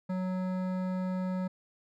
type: tone with hard clipping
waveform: triangle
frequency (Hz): 185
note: F#3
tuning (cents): 0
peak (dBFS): -32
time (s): 0.09-1.48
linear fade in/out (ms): 10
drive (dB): 18
effects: none